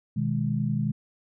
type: chord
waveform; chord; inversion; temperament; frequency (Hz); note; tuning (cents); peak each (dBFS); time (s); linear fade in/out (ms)
sine; G# minor; first; just; 124.59 / 155.74 / 207.7; B2 / D#3 / G#3; +16 / +2 / 0; -28 / -28 / -28; 0.16-0.92; 10
effects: none